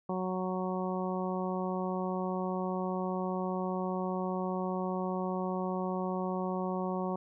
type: harmonic tone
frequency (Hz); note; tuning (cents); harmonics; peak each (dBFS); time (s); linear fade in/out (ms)
185; F#3; 0; 1 / 2 / 3 / 4 / 5 / 6; -34 / -37 / -39 / -40 / -41 / -42; 0.09-7.16; 5
effects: none